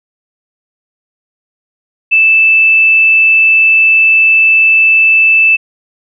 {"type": "tone", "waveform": "sine", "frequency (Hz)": 2637, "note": "E7", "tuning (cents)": 0, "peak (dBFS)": -4, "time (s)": [2.11, 5.57], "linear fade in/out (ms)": 20, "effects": []}